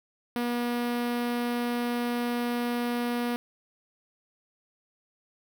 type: tone with notch filter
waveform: sawtooth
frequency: 240.6 Hz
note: B3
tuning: 45 cents flat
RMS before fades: -29 dBFS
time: 0.36-3.36 s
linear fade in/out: 0 ms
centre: 7000 Hz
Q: 1.1
effects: none